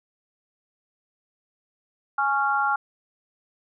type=chord; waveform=sine; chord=Db major; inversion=second; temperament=just; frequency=831.5 / 1108.7 / 1385.9 Hz; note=Ab5 / Db6 / F6; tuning=+2 / 0 / -14 cents; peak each=-24 / -28 / -23 dBFS; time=2.18-2.76 s; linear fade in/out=5 ms; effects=none